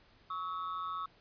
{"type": "ring-modulated tone", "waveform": "triangle", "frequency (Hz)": 1204, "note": "D6", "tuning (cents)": 43, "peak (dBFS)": -31, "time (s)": [0.3, 1.06], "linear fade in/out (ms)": 5, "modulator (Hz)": 87, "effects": ["pink hiss -64 dBFS RMS until 1.2 s", "resampled to 11025 Hz"]}